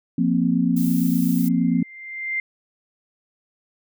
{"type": "chord", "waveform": "sine", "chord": "F suspended fourth", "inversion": "none", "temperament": "equal", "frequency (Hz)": [174.61, 233.1, 261.6], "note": ["F3", "Bb3", "C4"], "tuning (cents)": [0, 0, 0], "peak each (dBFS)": -21, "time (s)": [0.18, 1.83], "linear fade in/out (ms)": 5}
{"type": "noise", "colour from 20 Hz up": "violet", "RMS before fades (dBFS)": -34, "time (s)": [0.76, 1.49], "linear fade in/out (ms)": 10}
{"type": "tone with exponential growth", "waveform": "sine", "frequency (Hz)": 2093, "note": "C7", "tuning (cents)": 0, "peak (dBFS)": -20, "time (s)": [1.38, 2.4], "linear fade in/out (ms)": 2, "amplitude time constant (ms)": 220}
{"effects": []}